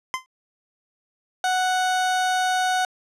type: tone with exponential decay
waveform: 25% pulse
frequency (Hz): 1035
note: C6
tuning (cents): -19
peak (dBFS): -16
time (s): 0.14-0.26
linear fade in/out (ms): 0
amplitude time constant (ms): 24
type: tone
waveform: 30% pulse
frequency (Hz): 740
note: F#5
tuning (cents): 0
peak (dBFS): -17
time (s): 1.44-2.85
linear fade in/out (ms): 2
effects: low-pass 9000 Hz 12 dB/octave